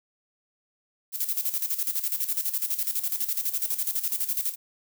violet noise with tremolo, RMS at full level -26 dBFS, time 1.12-4.56 s, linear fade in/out 50 ms, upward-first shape square, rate 12 Hz, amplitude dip 70%, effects none

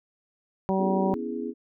harmonic tone, 191.1 Hz, G3, 44 cents flat, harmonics 1 / 2 / 3 / 4 / 5, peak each -25 / -28 / -30 / -31 / -32 dBFS, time 0.69-1.14 s, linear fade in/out 0 ms
sine chord, C# minor seventh, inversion third, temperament equal, 246.9 / 277.2 / 329.6 / 415.3 Hz, B3 / C#4 / E4 / G#4, 0 / 0 / 0 / 0 cents, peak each -33 / -37 / -35 / -34 dBFS, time 0.77-1.54 s, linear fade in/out 50 ms
effects none

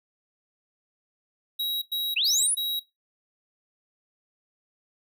square tone bursts, 3845 Hz, B7, 47 cents flat, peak -26 dBFS, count 4, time 1.59-2.798 s, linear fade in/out 10 ms, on 230 ms, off 96 ms
sine linear sweep, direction up, 2393 to 10548 Hz, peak -21 dBFS, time 2.16-2.55 s, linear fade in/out 10 ms
effects noise-tail reverb RT60 0.2 s tail -19 dB re dry

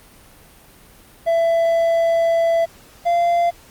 triangle tone pair in turn, 667 / 689.3 Hz, E5 / F5, +20 / -23 cents, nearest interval minor second, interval 57 cents, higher second, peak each -12 dBFS, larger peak neither, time 1.26-2.66 / 3.05-3.51 s, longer first, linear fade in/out 20 ms, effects pink hiss -47 dBFS RMS until 3.7 s + Opus 32 kbps

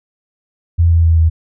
sine tone with pitch steps, 84.5 / 83.34 / 82.19 / 81.06 Hz, E2 / E2 / E2 / E2, +43 / +19 / -5 / -29 cents, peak -7 dBFS, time 0.78-1.3 s, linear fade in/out 20 ms, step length 130 ms, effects none

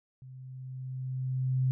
sine tone with level ramp, 129.7 Hz, C3, 15 cents flat, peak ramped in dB -45 to -23 dBFS, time 0.22-1.71 s, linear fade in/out 0 ms, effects none

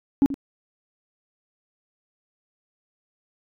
sine tone with echo, 277.2 Hz, C#4, in tune, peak -11 dBFS, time 0.22-0.26 s, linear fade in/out 0 ms, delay 82 ms, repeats 1, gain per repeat -14 dB, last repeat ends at 0.342 s, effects tanh soft clip ceiling -11 dBFS

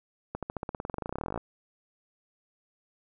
accelerating click train, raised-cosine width 1 ms, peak -19 dBFS, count 27, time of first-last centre 0.35-1.376 s, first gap 77 ms, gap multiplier 0.94, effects none

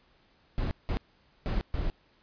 brown noise bursts at uneven times, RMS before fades -29 dBFS, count 4, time 0.58-0.71 / 0.89-0.97 / 1.46-1.61 / 1.74-1.9 s, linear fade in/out 0 ms, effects pink hiss -65 dBFS RMS until 2.22 s + resampled to 11025 Hz

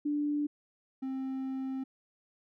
sine / triangle tone pair in turn, 293.7 / 264.6 Hz, D4 / C4, 0 / +20 cents, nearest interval major second, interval 180 cents, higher first, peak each -28 / -31 dBFS, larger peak first, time 0.05-0.47 / 1.02-1.84 s, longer second, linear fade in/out 10 ms, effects none

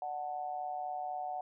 sine tone with amplitude modulation, 740 Hz, F#5, in tune, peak -32 dBFS, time 0.02-1.41 s, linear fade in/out 2 ms, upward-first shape sine, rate 144 Hz, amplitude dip 75%, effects none

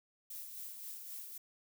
violet noise with tremolo, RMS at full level -45 dBFS, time 0.3-1.38 s, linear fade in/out 5 ms, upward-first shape sine, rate 3.8 Hz, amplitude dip 40%, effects none

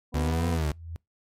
harmonic tone, 246.9 Hz, B3, in tune, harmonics 1 / 2 / 3 / 4, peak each -31 / -37 / -41 / -43 dBFS, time 0.12-0.59 s, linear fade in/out 50 ms
30% pulse linear two-way sweep, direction up then down, 72.3 to 87.31 to 72.3 Hz, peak -22 dBFS, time 0.14-0.72 s, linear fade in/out 5 ms, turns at 0.48 s
sine tone with exponential growth, 83 Hz, E2, 12 cents sharp, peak -31 dBFS, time 0.36-0.96 s, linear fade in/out 0 ms, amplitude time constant 130 ms
effects noise-tail reverb RT60 0.2 s tail -26 dB re dry + MP3 64 kbps

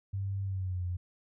sine tone with pitch glide, 98 to 89.35 Hz, G2 to F2, 0 to +40 cents, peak -31 dBFS, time 0.13-0.97 s, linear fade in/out 10 ms, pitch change -160 cents, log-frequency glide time 0.43-0.83 s, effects none

